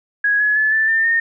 sine tone with pitch steps, 1661.2 / 1694.1 / 1727.7 / 1762 / 1797 / 1832.6 Hz, G#6 / G#6 / A6 / A6 / A6 / A#6, 0 / +34 / -32 / +2 / +36 / -30 cents, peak -13 dBFS, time 0.24-1.2 s, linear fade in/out 5 ms, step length 160 ms, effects none

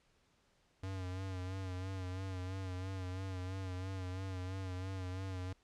square tone with vibrato, 93.5 Hz, F#2, 19 cents sharp, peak -40 dBFS, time 0.83-5.53 s, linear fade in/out 5 ms, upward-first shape sine, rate 3 Hz, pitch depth 48 cents each way, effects pink hiss -73 dBFS RMS until 5.63 s + low-pass 7000 Hz 12 dB/octave

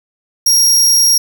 sawtooth tone, 5610 Hz, F8, 7 cents sharp, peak -5 dBFS, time 0.46-1.18 s, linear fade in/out 5 ms, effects none

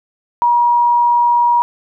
sine tone, 956 Hz, A#5, 43 cents sharp, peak -9 dBFS, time 0.42-1.62 s, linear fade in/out 0 ms, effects none

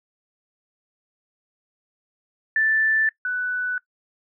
sine tone pair in turn, 1763 / 1489.9 Hz, A6 / F#6, +3 / +12 cents, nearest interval minor third, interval 291 cents, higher first, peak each -17 / -22 dBFS, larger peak first, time 2.56-3.09 / 3.25-3.78 s, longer neither, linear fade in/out 2 ms, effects noise-tail reverb RT60 0.1 s tail -21 dB re dry

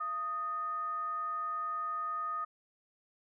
sine tone with frequency modulation, 1244.5 Hz, D#6, in tune, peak -33 dBFS, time 0-2.45 s, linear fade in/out 10 ms, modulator 561 Hz, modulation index 0.23, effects none

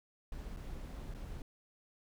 brown noise with dropouts, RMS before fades -44 dBFS, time 0.32-1.42 s, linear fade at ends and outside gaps 2 ms, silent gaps 0.564-0.57 / 1.14-1.147 s, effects none

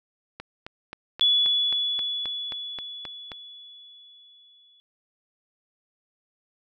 click train, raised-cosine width 0.3 ms, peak -20 dBFS, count 12, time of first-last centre 0.4-3.318 s, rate 3.77 Hz
sine tone with exponential decay, 3416 Hz, G#7, 48 cents sharp, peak -16 dBFS, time 1.21-4.8 s, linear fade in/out 0 ms, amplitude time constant 780 ms
effects none

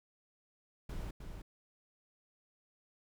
brown noise with echo, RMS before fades -41 dBFS, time 0.89-1.11 s, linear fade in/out 5 ms, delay 310 ms, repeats 1, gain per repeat -5 dB, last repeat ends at 1.42 s, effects none

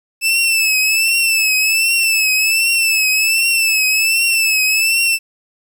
sawtooth tone with vibrato, 2632 Hz, E7, 3 cents flat, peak -9 dBFS, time 0.21-5.19 s, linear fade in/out 50 ms, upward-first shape triangle, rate 1.3 Hz, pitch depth 75 cents each way, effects 8-bit

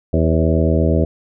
harmonic tone with a mistuned harmonic, 80.5 Hz, E2, 41 cents flat, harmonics 1 / 2 / 3 / 4 / 5 / 6 / 7 / 8, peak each -16 / -19 / -21 / -22 / -23 / -24 / -24 / -25 dBFS, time 0.13-1.05 s, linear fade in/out 5 ms, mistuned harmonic 6, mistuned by +43 cents, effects none

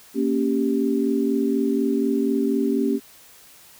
sine chord, G diminished, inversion first, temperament equal, 233.1 / 277.2 / 392 Hz, Bb3 / Db4 / G4, 0 / 0 / 0 cents, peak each -23 / -22 / -24 dBFS, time 0.14-3 s, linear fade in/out 50 ms, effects white hiss -49 dBFS RMS until 3.79 s

